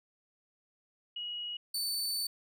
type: tone pair in turn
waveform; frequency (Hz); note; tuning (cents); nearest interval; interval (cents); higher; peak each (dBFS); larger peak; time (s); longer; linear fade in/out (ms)
sine / sawtooth; 2902 / 4518; F#7 / C#8; -34 / +32; minor sixth; 766; second; -36 / -29; second; 1.16-1.57 / 1.74-2.27; second; 5
effects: none